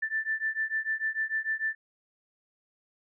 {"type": "beating tone pair", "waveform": "sine", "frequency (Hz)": [1764, 1770.7], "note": ["A6", "A6"], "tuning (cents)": [4, 10], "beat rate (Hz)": 6.7, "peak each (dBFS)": -31, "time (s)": [0.02, 1.75], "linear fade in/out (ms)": 10, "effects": []}